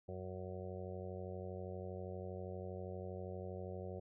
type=harmonic tone; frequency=92.5 Hz; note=F#2; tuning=in tune; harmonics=1 / 2 / 4 / 5 / 6 / 7 / 8; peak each=-47 / -51 / -50 / -51 / -51 / -56 / -57 dBFS; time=0.08-4 s; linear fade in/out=10 ms; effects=none